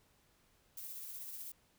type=noise with tremolo; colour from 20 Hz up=violet; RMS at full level=-45 dBFS; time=0.77-1.52 s; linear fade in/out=5 ms; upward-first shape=triangle; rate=16 Hz; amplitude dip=35%; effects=pink hiss -71 dBFS RMS until 1.78 s